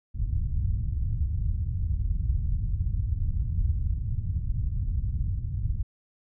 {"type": "low-pass noise", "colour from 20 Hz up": "white", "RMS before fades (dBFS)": -27, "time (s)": [0.14, 5.83], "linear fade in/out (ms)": 10, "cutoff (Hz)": 100, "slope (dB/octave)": 24, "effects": []}